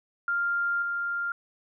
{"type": "tone with level steps", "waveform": "sine", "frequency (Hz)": 1396.9, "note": "F6", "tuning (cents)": 0, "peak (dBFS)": [-24, -27], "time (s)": [0.28, 1.32], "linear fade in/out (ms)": 2, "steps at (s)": 0.82, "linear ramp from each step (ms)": 2, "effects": []}